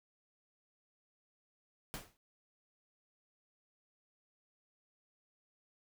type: noise with exponential decay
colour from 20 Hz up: pink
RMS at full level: -40 dBFS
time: 1.94-2.17 s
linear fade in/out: 0 ms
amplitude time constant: 48 ms
effects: none